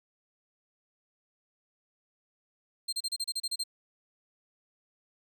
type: tone bursts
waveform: 30% pulse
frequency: 4177 Hz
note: C8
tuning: 4 cents flat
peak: -27 dBFS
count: 10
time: 2.88-3.638 s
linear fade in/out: 10 ms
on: 47 ms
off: 32 ms
effects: none